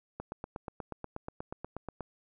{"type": "click train", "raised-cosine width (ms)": 1, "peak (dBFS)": -24, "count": 16, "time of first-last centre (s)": [0.2, 2.007], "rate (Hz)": 8.3, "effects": []}